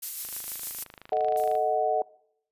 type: noise with tremolo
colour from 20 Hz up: violet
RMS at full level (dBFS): -30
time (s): 0.02-0.84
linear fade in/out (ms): 10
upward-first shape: sine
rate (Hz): 6.6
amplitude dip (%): 35
type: click train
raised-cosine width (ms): 0.3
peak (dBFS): -28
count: 35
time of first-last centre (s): 0.25-1.553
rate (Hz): 26.1
type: chord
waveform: sine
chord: D# diminished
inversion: second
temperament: equal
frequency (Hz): 440 / 622.3 / 740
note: A4 / D#5 / F#5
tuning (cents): 0 / 0 / 0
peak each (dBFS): -29 / -27 / -25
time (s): 1.12-2.02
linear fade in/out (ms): 2
type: noise with exponential decay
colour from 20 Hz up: violet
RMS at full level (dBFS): -38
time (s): 1.37-1.83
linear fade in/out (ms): 1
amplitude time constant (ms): 100
effects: noise-tail reverb RT60 0.7 s tail -22 dB re dry + resampled to 32000 Hz